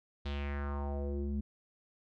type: tone with low-pass filter sweep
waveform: square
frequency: 71.1 Hz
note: C#2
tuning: 45 cents sharp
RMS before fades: -36 dBFS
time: 0.25-1.41 s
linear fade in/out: 10 ms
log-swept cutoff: 3900 to 210 Hz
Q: 3.1
effects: none